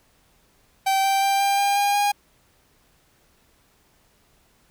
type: tone with pitch steps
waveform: 45% pulse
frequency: 775 / 781.7 / 788.5 / 795.4 / 802.3 / 809.3 / 816.4 Hz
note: G5 / G5 / G5 / G5 / G5 / G#5 / G#5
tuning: -20 / -5 / +10 / +25 / +40 / -45 / -30 cents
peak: -18 dBFS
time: 0.86-2.12 s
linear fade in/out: 10 ms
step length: 180 ms
effects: pink hiss -61 dBFS RMS until 4.7 s